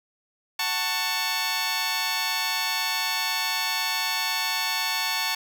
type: chord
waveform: 10% pulse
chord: F# minor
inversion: none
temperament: just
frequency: 740 / 888 / 1110 Hz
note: F#5 / A5 / C#6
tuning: 0 / +16 / +2 cents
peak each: -25 / -19 / -22 dBFS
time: 0.59-5.35 s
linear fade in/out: 5 ms
effects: none

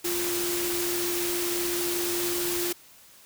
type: tone in noise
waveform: sine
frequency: 349.2 Hz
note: F4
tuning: in tune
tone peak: -29 dBFS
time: 0.04-2.73 s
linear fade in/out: 10 ms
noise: white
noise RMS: -30 dBFS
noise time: 0.04-2.73 s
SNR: -2 dB
effects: white hiss -53 dBFS RMS until 3.25 s

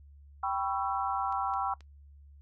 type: chord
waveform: sine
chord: C# half-diminished seventh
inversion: second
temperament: equal with one note detuned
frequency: 784 / 987.8 / 1108.7 / 1333.8 Hz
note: G5 / B5 / C#6 / E6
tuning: 0 / 0 / 0 / +20 cents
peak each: -32 / -36 / -36 / -35 dBFS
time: 0.43-1.74 s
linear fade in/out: 5 ms
type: clicks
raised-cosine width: 0.2 ms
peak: -36 dBFS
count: 3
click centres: 1.325 / 1.538 / 1.807 s
effects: noise-tail reverb RT60 0.1 s tail -19 dB re dry + added 71 Hz sine -51 dBFS peak until 2.41 s

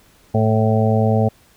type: harmonic tone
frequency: 110 Hz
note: A2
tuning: in tune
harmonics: 1 / 2 / 4 / 5 / 6 / 7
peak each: -16 / -19 / -22 / -23 / -24 / -24 dBFS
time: 0.34-1.29 s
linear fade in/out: 10 ms
effects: pink hiss -53 dBFS RMS until 1.56 s

